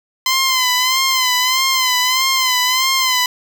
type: tone with vibrato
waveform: 10% pulse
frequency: 1029 Hz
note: C6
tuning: 29 cents flat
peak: -5 dBFS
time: 0.26-3.26 s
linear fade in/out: 2 ms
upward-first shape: sine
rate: 1.6 Hz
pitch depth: 58 cents each way
effects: none